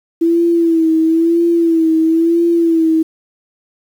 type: tone with vibrato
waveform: sine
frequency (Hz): 330.2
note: E4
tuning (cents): +3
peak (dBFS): -9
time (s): 0.21-3.03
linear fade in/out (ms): 10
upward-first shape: sine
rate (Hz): 1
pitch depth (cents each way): 52
effects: 7-bit